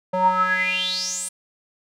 square tone with band-pass filter sweep, 184.6 Hz, F#3, 4 cents flat, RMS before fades -22 dBFS, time 0.13-1.29 s, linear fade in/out 10 ms, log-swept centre 690 to 9300 Hz, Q 9.7, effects none

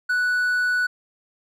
triangle tone, 1480 Hz, F#6, in tune, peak -17 dBFS, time 0.09-0.87 s, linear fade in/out 10 ms, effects none

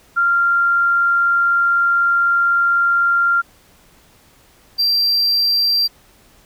sine / triangle tone pair in turn, 1388 / 4716 Hz, F6 / D8, -11 / +6 cents, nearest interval octave + major sixth, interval 2117 cents, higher second, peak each -12 dBFS, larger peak neither, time 0.16-3.42 / 4.78-5.88 s, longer first, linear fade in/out 20 ms, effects pink hiss -51 dBFS RMS until 6.45 s

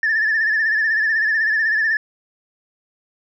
sine tone with vibrato, 1760 Hz, A6, in tune, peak -14 dBFS, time 0.03-1.97 s, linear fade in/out 2 ms, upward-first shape sine, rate 16 Hz, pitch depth 66 cents each way, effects tanh soft clip ceiling -12 dBFS

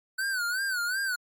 square tone with vibrato, 1500 Hz, F#6, 23 cents sharp, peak -28 dBFS, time 0.18-1.16 s, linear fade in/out 10 ms, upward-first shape sine, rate 2.7 Hz, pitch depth 120 cents each way, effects AAC 64 kbps

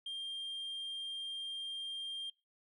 sine tone, 3195 Hz, G7, 32 cents sharp, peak -36 dBFS, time 0.06-2.3 s, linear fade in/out 5 ms, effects noise-tail reverb RT60 0.3 s tail -23 dB re dry + tanh soft clip ceiling -38 dBFS

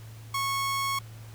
sawtooth tone, 1100 Hz, C#6, 14 cents flat, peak -23 dBFS, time 0.34-0.99 s, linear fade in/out 5 ms, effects added 111 Hz sine -42 dBFS peak until 1.34 s + pink hiss -53 dBFS RMS until 1.34 s

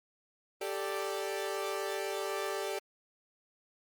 sawtooth chord, G suspended second, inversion none, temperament equal, 392 / 440 / 587.3 Hz, G4 / A4 / D5, 0 / 0 / 0 cents, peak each -33 / -35 / -35 dBFS, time 0.61-2.79 s, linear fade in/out 5 ms, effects Opus 32 kbps

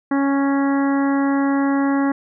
harmonic tone, 277.2 Hz, C#4, in tune, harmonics 1 / 2 / 3 / 4 / 5 / 6 / 7, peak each -16 / -28 / -27 / -29 / -33 / -32 / -34 dBFS, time 0.11-2.12 s, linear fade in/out 5 ms, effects none

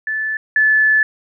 sine tone pair in turn, 1745 / 1734.9 Hz, A6 / A6, -15 / -25 cents, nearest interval unison, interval 10 cents, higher first, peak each -18 / -10 dBFS, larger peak second, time 0.07-0.37 / 0.56-1.03 s, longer second, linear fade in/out 2 ms, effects none

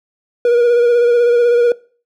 triangle tone with vibrato, 478.2 Hz, A#4, 44 cents sharp, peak -7 dBFS, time 0.45-1.72 s, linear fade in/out 2 ms, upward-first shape sine, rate 16 Hz, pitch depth 31 cents each way, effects noise-tail reverb RT60 0.4 s tail -21 dB re dry

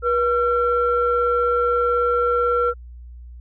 sine tone pair together, 483.2 / 1359.2 Hz, B4 / F6, -38 / -47 cents, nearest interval octave + tritone, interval 1791 cents, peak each -18 / -19 dBFS, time 0.02-2.74 s, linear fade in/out 50 ms, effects tanh soft clip ceiling -8 dBFS + added 60 Hz sine -36 dBFS peak until 3.4 s

